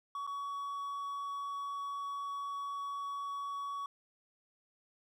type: tone with dropouts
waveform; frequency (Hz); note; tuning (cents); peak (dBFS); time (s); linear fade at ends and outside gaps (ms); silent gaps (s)
triangle; 1126; C#6; +27; -35; 0.15-3.86; 2; 0.267-0.274
effects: none